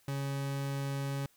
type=tone; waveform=40% pulse; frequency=138.59 Hz; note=C#3; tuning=in tune; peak=-32 dBFS; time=0.08-1.26 s; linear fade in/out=2 ms; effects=white hiss -67 dBFS RMS until 1.36 s